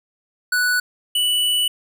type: tone pair in turn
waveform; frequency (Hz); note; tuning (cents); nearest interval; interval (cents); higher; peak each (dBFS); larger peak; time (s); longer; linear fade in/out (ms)
square; 1480 / 2962; F#6 / F#7; 0 / +1; octave; 1201; second; -17; neither; 0.52-0.8 / 1.15-1.68; second; 5
effects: none